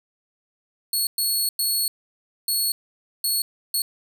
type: tone bursts at uneven times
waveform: 15% pulse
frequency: 4362 Hz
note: C#8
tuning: 29 cents flat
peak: -14 dBFS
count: 6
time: 0.93-1.07 / 1.18-1.49 / 1.59-1.88 / 2.48-2.72 / 3.24-3.42 / 3.74-3.82 s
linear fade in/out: 2 ms
effects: none